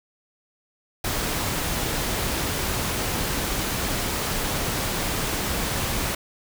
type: noise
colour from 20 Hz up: pink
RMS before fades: -26 dBFS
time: 1.04-6.15 s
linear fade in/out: 5 ms
effects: none